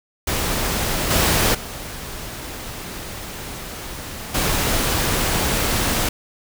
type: noise with level steps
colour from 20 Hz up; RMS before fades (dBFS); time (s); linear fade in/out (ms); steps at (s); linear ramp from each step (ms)
pink; -22 / -17 / -32 / -20; 0.27-6.09; 5; 1.1 / 1.54 / 4.34; 10
effects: none